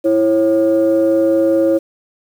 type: tone pair together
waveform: sine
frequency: 330.5 / 544.5 Hz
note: E4 / C#5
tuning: +5 / -31 cents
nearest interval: major sixth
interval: 864 cents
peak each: -12 dBFS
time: 0.04-1.79 s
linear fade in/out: 20 ms
effects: tanh soft clip ceiling -5 dBFS + 7-bit